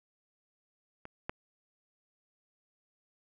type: clicks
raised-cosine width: 0.5 ms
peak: -29 / -19 dBFS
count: 2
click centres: 1.054 / 1.295 s
effects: none